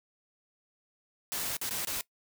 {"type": "noise with dropouts", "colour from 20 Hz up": "white", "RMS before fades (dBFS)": -34, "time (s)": [1.32, 2.01], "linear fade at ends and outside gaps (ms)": 0, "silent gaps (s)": [[1.568, 1.614], [1.693, 1.709], [1.849, 1.872]], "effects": ["noise-tail reverb RT60 0.1 s tail -20 dB re dry"]}